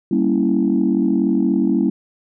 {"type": "chord", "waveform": "sine", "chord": "G diminished seventh", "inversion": "none", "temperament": "equal", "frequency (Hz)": [196, 233.1, 277.2, 329.6], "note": ["G3", "Bb3", "Db4", "Fb4"], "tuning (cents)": [0, 0, 0, 0], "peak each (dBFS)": -19, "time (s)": [0.11, 1.9], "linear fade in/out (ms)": 5, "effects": ["tanh soft clip ceiling -6 dBFS"]}